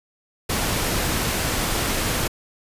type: noise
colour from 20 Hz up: pink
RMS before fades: -23 dBFS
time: 0.49-2.28 s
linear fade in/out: 10 ms
effects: resampled to 32000 Hz